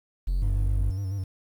triangle linear sweep, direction up, 43.65 to 51.91 Hz, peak -20 dBFS, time 0.27-0.91 s, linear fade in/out 10 ms
triangle tone with vibrato, 96.9 Hz, G2, 20 cents flat, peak -25 dBFS, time 0.42-1.24 s, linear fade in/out 5 ms, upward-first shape square, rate 7.2 Hz, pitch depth 55 cents each way
effects tanh soft clip ceiling -12 dBFS + 9-bit

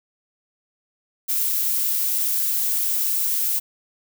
violet noise, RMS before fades -22 dBFS, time 1.28-3.6 s, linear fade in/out 20 ms, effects none

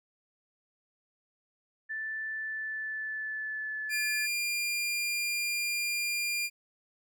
sine tone with pitch glide, 1760 to 1727.8 Hz, A6 to A6, 0 to -32 cents, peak -33 dBFS, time 1.89-4.27 s, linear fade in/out 20 ms, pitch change -32 cents, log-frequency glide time 2.29-4.02 s
sawtooth tone, 2400 Hz, D7, 37 cents sharp, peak -26 dBFS, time 3.89-6.5 s, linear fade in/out 50 ms
effects none

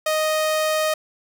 sawtooth tone, 622.3 Hz, D#5, in tune, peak -15 dBFS, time 0.06-0.94 s, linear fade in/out 5 ms, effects none

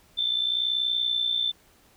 sine tone with amplitude modulation, 3542 Hz, A7, 11 cents sharp, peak -20 dBFS, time 0.17-1.52 s, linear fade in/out 20 ms, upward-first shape sine, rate 60.6 Hz, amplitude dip 65%, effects pink hiss -59 dBFS RMS until 1.96 s

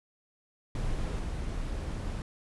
brown noise with level steps, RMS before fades -32 / -34 dBFS, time 0.75-2.22 s, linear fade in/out 2 ms, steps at 1.19 s, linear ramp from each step 5 ms, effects resampled to 24000 Hz

